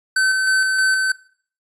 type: tone with tremolo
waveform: square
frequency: 1530 Hz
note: G6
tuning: 42 cents flat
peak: -15 dBFS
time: 0.16-1.12 s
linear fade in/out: 5 ms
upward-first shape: square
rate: 3.2 Hz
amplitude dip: 30%
effects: noise-tail reverb RT60 0.5 s tail -20 dB re dry + resampled to 24000 Hz